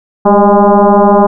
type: tone with frequency modulation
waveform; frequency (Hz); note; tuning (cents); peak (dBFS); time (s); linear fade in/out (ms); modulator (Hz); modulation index
sine; 209.8; G#3; +18; -3; 0.25-1.27; 10; 203; 4.1
effects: none